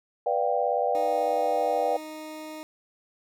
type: chord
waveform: sine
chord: G dominant seventh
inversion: first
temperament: just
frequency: 490 / 588 / 705.6 / 784 Hz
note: B4 / D5 / F5 / G5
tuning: -14 / +2 / +18 / 0 cents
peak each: -28 dBFS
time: 0.26-1.97 s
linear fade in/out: 5 ms
type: tone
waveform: 20% pulse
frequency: 310.3 Hz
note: D#4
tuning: 5 cents flat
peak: -32 dBFS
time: 0.95-2.63 s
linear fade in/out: 0 ms
effects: none